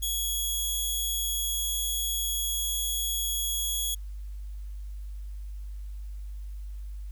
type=tone; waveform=10% pulse; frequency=3343 Hz; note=G#7; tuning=11 cents sharp; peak=-20 dBFS; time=0.02-3.95 s; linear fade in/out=10 ms; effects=added 50 Hz sine -35 dBFS peak until 7.11 s + white hiss -64 dBFS RMS until 7.11 s